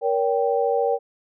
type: chord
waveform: sine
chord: G diminished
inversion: first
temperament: just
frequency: 470.4 / 564.5 / 784 Hz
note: Bb4 / Db5 / G5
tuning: +16 / +31 / 0 cents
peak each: -21 / -24 / -24 dBFS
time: 0.01-0.99 s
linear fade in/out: 50 ms
effects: none